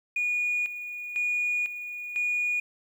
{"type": "tone with tremolo", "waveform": "sine", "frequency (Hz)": 2449, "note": "D#7", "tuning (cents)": -28, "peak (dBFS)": -23, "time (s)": [0.16, 2.6], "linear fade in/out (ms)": 5, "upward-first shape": "square", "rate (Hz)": 1, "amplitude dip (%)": 70, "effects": ["tanh soft clip ceiling -21 dBFS", "9-bit"]}